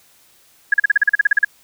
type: tone bursts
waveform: sine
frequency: 1667 Hz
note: G#6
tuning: 6 cents sharp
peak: -8 dBFS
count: 13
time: 0.72-1.448 s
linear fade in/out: 5 ms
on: 20 ms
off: 39 ms
effects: white hiss -53 dBFS RMS until 1.63 s